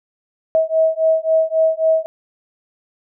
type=beating tone pair; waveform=sine; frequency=640 / 643.7 Hz; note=D#5 / E5; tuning=+49 / -41 cents; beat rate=3.7 Hz; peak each=-16 dBFS; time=0.55-2.06 s; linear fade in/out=0 ms; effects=none